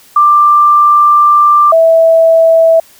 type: tone pair in turn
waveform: sine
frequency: 1183 / 654.8 Hz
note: D6 / E5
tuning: +12 / -12 cents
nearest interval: minor seventh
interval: 1024 cents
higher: first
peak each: -3 dBFS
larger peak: neither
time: 0.16-1.72 / 1.72-2.8 s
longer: first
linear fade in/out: 5 ms
effects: white hiss -42 dBFS RMS until 2.99 s